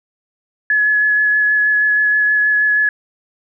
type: tone with vibrato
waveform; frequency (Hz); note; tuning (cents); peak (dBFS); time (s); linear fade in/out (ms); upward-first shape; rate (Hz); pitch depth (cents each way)
sine; 1700; G#6; +40; -11; 0.7-2.89; 2; sine; 6.3; 12
effects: none